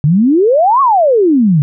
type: exponential two-way sweep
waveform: sine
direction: up then down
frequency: 138.5 to 1140 to 138.5 Hz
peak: -6 dBFS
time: 0.04-1.62 s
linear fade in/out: 0 ms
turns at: 0.81 s
effects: none